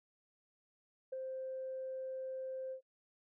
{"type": "tone with ADSR envelope", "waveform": "sine", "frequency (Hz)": 523.3, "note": "C5", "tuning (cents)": 0, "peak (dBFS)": -35, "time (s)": [1.12, 2.81], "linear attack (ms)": 11, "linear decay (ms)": 10, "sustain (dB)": -4, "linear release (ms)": 94, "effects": ["noise-tail reverb RT60 0.1 s tail -20 dB re dry", "tanh soft clip ceiling -34 dBFS"]}